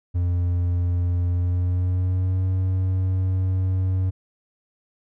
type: tone with pitch glide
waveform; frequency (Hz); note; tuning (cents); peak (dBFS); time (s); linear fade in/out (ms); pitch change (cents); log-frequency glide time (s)
triangle; 88.1 to 93.34; F2 to F#2; +16 to +16; -17; 0.14-4.11; 20; +100; 1.3-2.44
effects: none